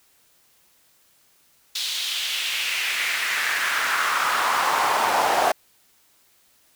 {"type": "noise with high-pass filter sweep", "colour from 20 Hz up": "brown", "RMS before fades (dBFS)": -23, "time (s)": [1.75, 5.52], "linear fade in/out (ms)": 5, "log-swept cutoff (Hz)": [3900, 700], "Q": 2.7, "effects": ["white hiss -60 dBFS RMS until 6.75 s"]}